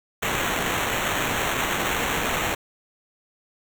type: noise with sample-and-hold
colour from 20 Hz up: white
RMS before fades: -25 dBFS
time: 0.22-2.55 s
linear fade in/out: 10 ms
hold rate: 4900 Hz
effects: none